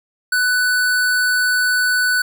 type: tone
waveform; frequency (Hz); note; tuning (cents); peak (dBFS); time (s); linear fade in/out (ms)
square; 1492; F#6; +14; -15; 0.32-2.22; 5
effects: none